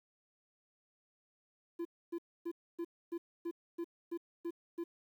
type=tone bursts; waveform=triangle; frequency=340 Hz; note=F4; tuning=46 cents flat; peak=-34 dBFS; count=10; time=1.79-4.84 s; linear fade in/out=10 ms; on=62 ms; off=270 ms; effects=11-bit